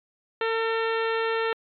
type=harmonic tone; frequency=451.6 Hz; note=A4; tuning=45 cents sharp; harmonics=1 / 2 / 3 / 4 / 5 / 6 / 7 / 8 / 9; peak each=-25 / -32 / -31 / -32 / -39 / -37 / -41 / -43 / -45 dBFS; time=0.41-1.53 s; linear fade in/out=2 ms; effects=MP3 96 kbps